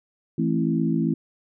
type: harmonic tone with a mistuned harmonic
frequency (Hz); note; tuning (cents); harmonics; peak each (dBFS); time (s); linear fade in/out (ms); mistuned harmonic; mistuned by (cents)
55; A1; 0; 3 / 4 / 5 / 6; -24 / -25 / -26 / -27; 0.38-1.14; 5; 5; -45
effects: none